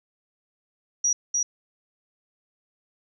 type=tone with echo; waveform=sine; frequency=5780 Hz; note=F#8; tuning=41 cents flat; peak=-19 dBFS; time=1.04-1.13 s; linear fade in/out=5 ms; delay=300 ms; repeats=1; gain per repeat=-2 dB; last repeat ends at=1.43 s; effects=none